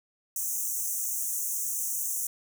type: high-pass noise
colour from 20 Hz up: pink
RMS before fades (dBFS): -31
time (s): 0.36-2.27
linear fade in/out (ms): 2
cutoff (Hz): 6000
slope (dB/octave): 96
effects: none